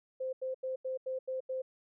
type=tone bursts; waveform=sine; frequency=520 Hz; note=C5; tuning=11 cents flat; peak=-33 dBFS; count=7; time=0.2-1.62 s; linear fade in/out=10 ms; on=130 ms; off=85 ms; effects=none